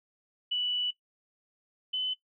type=tone pair in turn; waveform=sine; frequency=2960 / 3024 Hz; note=F#7 / F#7; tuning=0 / +37 cents; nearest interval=unison; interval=37 cents; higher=second; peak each=-27 dBFS; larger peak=neither; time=0.51-0.91 / 1.93-2.14 s; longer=first; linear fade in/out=10 ms; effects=noise-tail reverb RT60 0.1 s tail -17 dB re dry